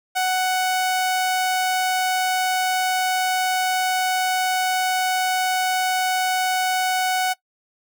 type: tone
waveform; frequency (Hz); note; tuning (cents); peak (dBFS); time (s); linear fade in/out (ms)
sawtooth; 743; F#5; +7; -15; 0.15-7.34; 20
effects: noise-tail reverb RT60 0.1 s tail -20 dB re dry